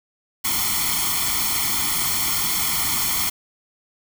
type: noise with comb filter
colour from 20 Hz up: white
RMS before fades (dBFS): -22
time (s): 0.44-3.3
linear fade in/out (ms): 10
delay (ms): 0.92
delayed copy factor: +0.95
effects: none